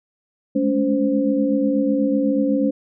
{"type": "tone cluster", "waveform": "sine", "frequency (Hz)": [208.4, 216.5, 281.4, 520], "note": ["G#3", "A3", "C#4", "C5"], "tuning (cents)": [6, -28, 26, -11], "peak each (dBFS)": [-26, -24, -18, -23], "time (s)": [0.55, 2.71], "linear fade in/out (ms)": 10, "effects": []}